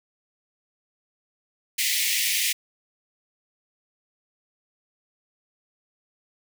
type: high-pass noise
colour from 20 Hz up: pink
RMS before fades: -24 dBFS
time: 1.78-2.53 s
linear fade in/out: 10 ms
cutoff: 1900 Hz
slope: 96 dB/octave
effects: none